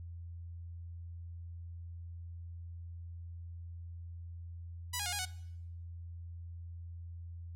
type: tone with pitch steps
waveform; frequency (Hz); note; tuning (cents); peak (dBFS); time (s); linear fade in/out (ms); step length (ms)
5% pulse; 984 / 822 / 717 / 821 / 740; B5 / G#5 / F5 / G#5 / F#5; -7 / -18 / +45 / -20 / 0; -23; 4.93-5.255; 10; 65
effects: noise-tail reverb RT60 0.8 s tail -20 dB re dry + added 85 Hz sine -43 dBFS peak until 7.55 s

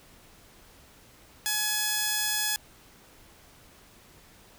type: tone pair together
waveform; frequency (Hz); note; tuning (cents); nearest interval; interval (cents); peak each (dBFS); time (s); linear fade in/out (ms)
5% pulse; 845 / 1690; G#5 / G#6; +30 / +30; octave; 1200; -19; 1.46-2.56; 0
effects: pink hiss -55 dBFS RMS until 4.58 s

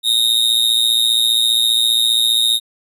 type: tone with amplitude modulation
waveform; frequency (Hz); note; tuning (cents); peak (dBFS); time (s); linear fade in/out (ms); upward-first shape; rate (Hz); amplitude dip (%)
45% pulse; 3729; A#7; 0; -9; 0.03-2.6; 50; sine; 115; 80
effects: resampled to 32000 Hz

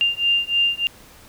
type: beating tone pair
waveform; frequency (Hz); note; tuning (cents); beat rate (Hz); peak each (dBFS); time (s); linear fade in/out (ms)
sine; 2794 / 2797.3; F7 / F7; 0 / +2; 3.3; -20; 0.01-0.87; 0
effects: pink hiss -47 dBFS RMS until 1.28 s

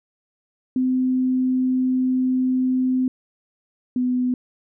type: tone pair in turn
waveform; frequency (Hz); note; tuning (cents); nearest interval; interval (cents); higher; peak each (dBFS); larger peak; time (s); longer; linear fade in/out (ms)
sine; 256.5 / 250.5; C4 / B3; -34 / +25; unison; 41; first; -17 / -18; first; 0.76-3.08 / 3.96-4.34; first; 2
effects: none

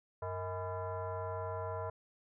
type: tone with frequency modulation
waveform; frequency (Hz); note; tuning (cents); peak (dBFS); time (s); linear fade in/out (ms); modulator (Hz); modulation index
sine; 270.2; C#4; -44; -36; 0.22-1.9; 5; 366; 2.4
effects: none

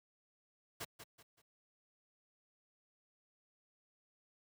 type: noise with echo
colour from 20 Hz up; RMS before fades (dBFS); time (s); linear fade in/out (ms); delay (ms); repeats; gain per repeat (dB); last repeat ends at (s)
pink; -43; 0.8-0.85; 10; 190; 3; -9; 1.42
effects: high-pass 100 Hz 12 dB/octave

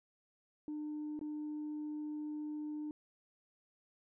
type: tone with dropouts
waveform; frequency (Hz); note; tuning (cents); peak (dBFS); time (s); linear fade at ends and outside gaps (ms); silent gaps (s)
sine; 301.2; D4; +44; -37; 0.68-2.91; 1; 1.192-1.212
effects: tanh soft clip ceiling -36 dBFS

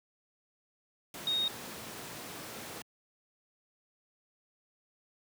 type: tone in noise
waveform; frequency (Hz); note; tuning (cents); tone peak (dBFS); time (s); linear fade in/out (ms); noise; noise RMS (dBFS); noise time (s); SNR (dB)
sine; 3729; A#7; 0; -28; 1.27-1.48; 2; pink; -43; 1.14-2.82; +12
effects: high-pass 150 Hz 12 dB/octave

